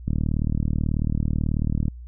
click train, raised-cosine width 5 ms, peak -11 dBFS, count 70, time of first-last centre 0.08-1.882 s, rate 38.3 Hz, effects added 60 Hz sine -36 dBFS peak until 2.07 s

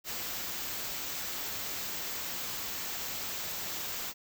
white band-stop noise, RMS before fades -37 dBFS, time 0.04-4.14 s, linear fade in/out 50 ms, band 8200 to 12000 Hz, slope 96 dB/octave, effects none

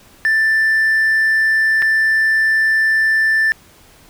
triangle tone with dropouts, 1770 Hz, A6, 10 cents sharp, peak -9 dBFS, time 0.25-3.52 s, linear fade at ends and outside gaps 0 ms, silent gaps 1.82-1.824 s, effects tanh soft clip ceiling -6 dBFS + pink hiss -47 dBFS RMS until 4.09 s

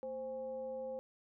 sine tone with frequency modulation, 523.3 Hz, C5, in tune, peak -39 dBFS, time 0.03-0.99 s, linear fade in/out 0 ms, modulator 295 Hz, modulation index 0.43, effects none

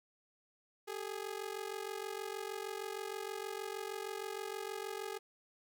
sawtooth ring-modulated tone, 414.1 Hz, G#4, 5 cents flat, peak -33 dBFS, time 0.87-5.19 s, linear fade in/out 20 ms, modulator 23.2 Hz, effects 12-bit

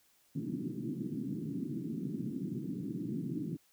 white band-pass noise, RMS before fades -38 dBFS, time 0.35-3.57 s, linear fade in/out 10 ms, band 130 to 320 Hz, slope 48 dB/octave, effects white hiss -69 dBFS RMS until 3.72 s

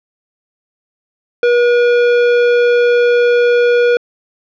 sine tone with tanh clipping, 481.8 Hz, B4, 43 cents flat, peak -10 dBFS, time 1.43-3.97 s, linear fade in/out 2 ms, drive 16 dB, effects low-pass 4000 Hz 12 dB/octave

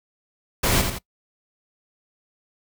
pink noise with echo, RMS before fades -20 dBFS, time 0.63-0.82 s, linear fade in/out 10 ms, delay 84 ms, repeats 2, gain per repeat -6 dB, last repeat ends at 0.988 s, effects noise-tail reverb RT60 0.1 s tail -22 dB re dry

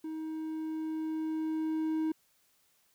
triangle tone with level ramp, 315.8 Hz, D#4, 26 cents sharp, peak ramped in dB -34 to -26 dBFS, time 0.04-2.12 s, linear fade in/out 5 ms, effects white hiss -70 dBFS RMS until 2.94 s

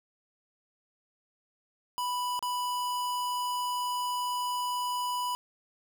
square tone with dropouts, 987.8 Hz, B5, in tune, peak -30 dBFS, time 1.98-5.35 s, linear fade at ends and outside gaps 0 ms, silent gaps 2.392-2.426 s, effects none

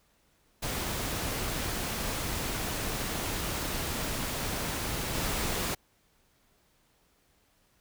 pink noise with level steps, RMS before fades -33 / -31 dBFS, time 0.62-5.75 s, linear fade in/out 10 ms, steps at 5.15 s, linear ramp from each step 2 ms, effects pink hiss -68 dBFS RMS until 7.8 s

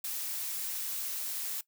blue noise, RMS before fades -36 dBFS, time 0.04-1.61 s, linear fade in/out 5 ms, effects noise-tail reverb RT60 0.1 s tail -19 dB re dry

